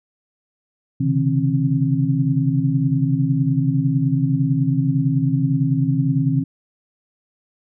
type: tone cluster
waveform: sine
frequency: 131 / 141.8 / 160 / 267.8 Hz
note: C3 / C#3 / D#3 / C4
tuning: +2 / +40 / +49 / +40 cents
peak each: -21 dBFS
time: 1-6.44 s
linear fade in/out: 10 ms
effects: none